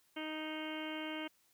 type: harmonic tone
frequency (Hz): 311.2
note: D#4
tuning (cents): 0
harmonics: 1 / 2 / 3 / 4 / 5 / 6 / 7 / 8 / 9 / 10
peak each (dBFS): -42 / -47 / -50 / -53 / -50 / -57 / -48 / -56 / -50 / -50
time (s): 0.16-1.28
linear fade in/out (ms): 10
effects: white hiss -72 dBFS RMS until 1.53 s